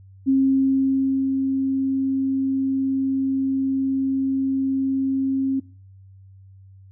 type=tone with ADSR envelope; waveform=sine; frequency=268.1 Hz; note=C4; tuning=42 cents sharp; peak=-14 dBFS; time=0.26-5.6 s; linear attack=28 ms; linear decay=1000 ms; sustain=-5 dB; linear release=9 ms; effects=noise-tail reverb RT60 0.4 s tail -22 dB re dry + added 96 Hz sine -44 dBFS peak until 6.91 s